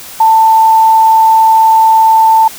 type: tone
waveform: sine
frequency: 889 Hz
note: A5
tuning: 18 cents sharp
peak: -3 dBFS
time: 0.2-2.48 s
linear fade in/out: 5 ms
effects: white hiss -29 dBFS RMS until 2.58 s